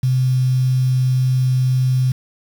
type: tone with quantisation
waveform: sine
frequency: 128.7 Hz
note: C3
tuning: 28 cents flat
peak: -13 dBFS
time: 0.03-2.12 s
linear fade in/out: 5 ms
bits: 6
effects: none